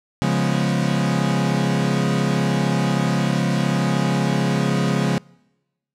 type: chord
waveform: 40% pulse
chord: C# dominant seventh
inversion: none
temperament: equal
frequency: 138.59 / 174.61 / 207.7 / 246.9 Hz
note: C#3 / E#3 / G#3 / B3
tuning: 0 / 0 / 0 / 0 cents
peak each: -21 / -21 / -23 / -26 dBFS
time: 0.22-5.18 s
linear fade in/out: 0 ms
effects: noise-tail reverb RT60 1.0 s tail -26 dB re dry + low-pass 8000 Hz 12 dB/octave